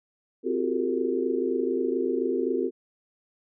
sine tone cluster, 259.7 / 345.6 / 373 / 397 / 453.4 Hz, C4 / F4 / F#4 / G4 / A#4, -13 / -18 / +14 / +22 / -48 cents, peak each -30 dBFS, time 0.43-2.71 s, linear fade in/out 50 ms, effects none

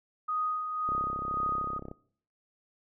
sine tone with tremolo, 1246 Hz, D#6, 2 cents sharp, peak -27 dBFS, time 0.28-1.79 s, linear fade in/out 10 ms, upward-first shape sine, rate 1.9 Hz, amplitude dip 50%
click train, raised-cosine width 2 ms, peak -27 dBFS, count 35, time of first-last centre 0.89-1.914 s, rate 33.2 Hz
effects noise-tail reverb RT60 0.6 s tail -22 dB re dry

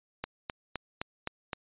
click train, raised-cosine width 0.3 ms, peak -17 dBFS, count 6, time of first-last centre 0.24-1.532 s, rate 3.87 Hz, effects resampled to 8000 Hz

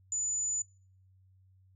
sine tone, 6990 Hz, A8, 12 cents flat, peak -30 dBFS, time 0.12-0.62 s, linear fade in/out 2 ms, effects noise-tail reverb RT60 0.5 s tail -26 dB re dry + added 94 Hz sine -60 dBFS peak until 1.75 s

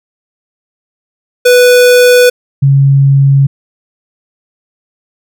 square / sine tone pair in turn, 493.9 / 138.04 Hz, B4 / C#3, 0 / -7 cents, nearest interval octave + minor seventh, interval 2207 cents, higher first, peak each -3 dBFS, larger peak neither, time 1.45-2.3 / 2.62-3.47 s, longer neither, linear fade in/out 10 ms, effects none

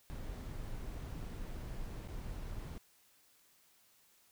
brown noise with dropouts, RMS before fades -43 dBFS, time 0.1-2.78 s, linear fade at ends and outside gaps 0 ms, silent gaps 2.074-2.086 s, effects white hiss -68 dBFS RMS until 4.31 s

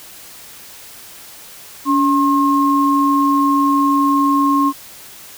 sine tone pair together, 283.8 / 1071.5 Hz, C#4 / C6, +41 / +41 cents, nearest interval octave + major seventh, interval 2300 cents, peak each -14 dBFS, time 1.85-4.73 s, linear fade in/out 50 ms, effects white hiss -38 dBFS RMS until 5.37 s

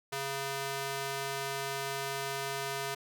square tone with high-pass filter, 137.6 Hz, C#3, 12 cents flat, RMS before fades -36 dBFS, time 0.12-2.95 s, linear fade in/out 10 ms, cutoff 480 Hz, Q 0.51, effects none

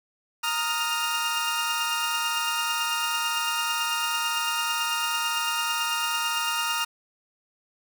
sawtooth tone cluster, 927 / 1246 / 1404 / 2799 Hz, A#5 / D#6 / F6 / F7, -10 / +2 / +9 / +3 cents, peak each -27 dBFS, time 0.43-6.85 s, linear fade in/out 10 ms, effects none

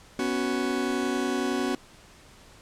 40% pulse chord, B suspended second, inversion none, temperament just, 246.9 / 277.8 / 370.4 Hz, B3 / C#4 / F#4, 0 / +4 / +2 cents, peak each -29 dBFS, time 0.19-1.75 s, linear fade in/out 2 ms, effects pink hiss -52 dBFS RMS until 2.61 s + low-pass 9000 Hz 12 dB/octave

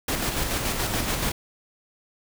pink noise with tremolo, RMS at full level -25 dBFS, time 0.08-1.32 s, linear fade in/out 5 ms, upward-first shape square, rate 7 Hz, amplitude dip 35%, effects none

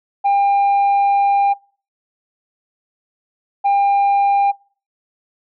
sine tone pair in turn, 800 / 800 Hz, G5 / G5, +35 / +35 cents, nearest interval unison, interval 0 cents, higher neither, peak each -9 dBFS, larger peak neither, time 0.24-1.54 / 3.64-4.52 s, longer first, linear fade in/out 20 ms, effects noise-tail reverb RT60 0.4 s tail -25 dB re dry + tanh soft clip ceiling -11 dBFS

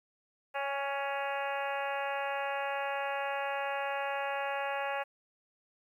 harmonic tone with a mistuned harmonic, 278.8 Hz, C#4, 10 cents sharp, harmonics 2 / 3 / 4 / 5 / 6 / 7 / 8 / 9 / 10, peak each -37 / -36 / -42 / -43 / -41 / -45 / -49 / -44 / -46 dBFS, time 0.54-5.04 s, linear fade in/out 20 ms, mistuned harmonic 3, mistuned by -18 cents, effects 11-bit

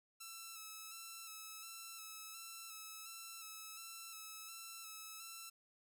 5% pulse tone with vibrato, 1318.5 Hz, E6, in tune, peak -38 dBFS, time 0.2-5.5 s, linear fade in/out 10 ms, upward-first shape square, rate 1.4 Hz, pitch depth 27 cents each way, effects none

